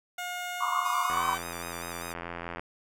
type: tone with pitch glide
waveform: 15% pulse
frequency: 716 to 763 Hz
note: F5 to G5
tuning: +43 to -47 cents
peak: -27 dBFS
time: 0.18-1.38 s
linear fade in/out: 5 ms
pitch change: +110 cents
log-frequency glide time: 1.05-1.24 s
type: band-pass noise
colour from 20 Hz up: pink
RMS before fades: -29 dBFS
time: 0.6-1.36 s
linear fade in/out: 20 ms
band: 1000 to 1200 Hz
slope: 96 dB/octave
type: tone with vibrato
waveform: 5% pulse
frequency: 1211 Hz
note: D#6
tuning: 47 cents flat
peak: -29 dBFS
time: 0.84-2.14 s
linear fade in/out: 20 ms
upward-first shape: square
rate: 5.1 Hz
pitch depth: 48 cents each way
type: click train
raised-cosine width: 0.5 ms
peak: -21 dBFS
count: 129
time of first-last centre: 1.1-2.595 s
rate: 85.6 Hz
effects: none